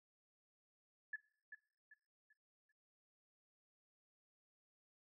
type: tone with echo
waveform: sine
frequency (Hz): 1720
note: A6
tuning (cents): -40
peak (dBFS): -40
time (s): 1.13-1.16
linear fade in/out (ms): 5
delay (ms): 390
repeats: 4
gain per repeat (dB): -9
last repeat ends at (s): 2.72
effects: noise-tail reverb RT60 0.5 s tail -19 dB re dry